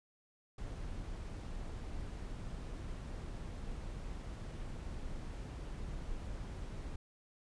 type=noise; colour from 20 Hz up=brown; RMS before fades=-43 dBFS; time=0.58-6.96 s; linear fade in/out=5 ms; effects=resampled to 22050 Hz